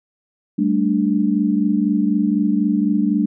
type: chord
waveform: sine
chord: G suspended second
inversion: none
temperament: equal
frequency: 196 / 220 / 293.7 Hz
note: G3 / A3 / D4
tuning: 0 / 0 / 0 cents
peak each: -19 dBFS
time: 0.58-3.26 s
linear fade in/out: 10 ms
effects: none